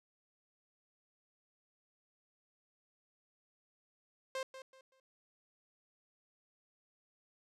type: tone with echo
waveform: sawtooth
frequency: 527 Hz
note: C5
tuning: 12 cents sharp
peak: -33 dBFS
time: 4.35-4.43 s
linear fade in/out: 2 ms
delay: 190 ms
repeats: 3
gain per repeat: -11 dB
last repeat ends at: 5 s
effects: low-pass 8000 Hz 12 dB/octave